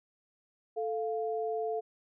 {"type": "tone pair together", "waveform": "sine", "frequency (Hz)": [440, 698.5], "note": ["A4", "F5"], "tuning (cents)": [0, 0], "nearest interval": "minor sixth", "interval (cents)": 800, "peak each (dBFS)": [-32, -35], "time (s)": [0.76, 1.81], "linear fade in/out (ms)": 20, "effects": []}